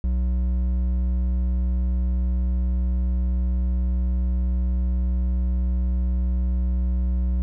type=tone with hard clipping; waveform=triangle; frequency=61.74 Hz; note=B1; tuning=in tune; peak=-21 dBFS; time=0.04-7.42 s; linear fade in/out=0 ms; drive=10 dB; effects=none